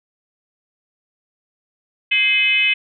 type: tone with frequency modulation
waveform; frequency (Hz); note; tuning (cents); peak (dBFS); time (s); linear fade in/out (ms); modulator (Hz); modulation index
sine; 2551; D#7; +43; -13; 2.11-2.74; 10; 457; 1
effects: none